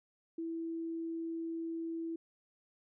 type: tone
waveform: sine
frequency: 329.6 Hz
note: E4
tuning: in tune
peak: -36 dBFS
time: 0.38-2.16 s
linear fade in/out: 5 ms
effects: none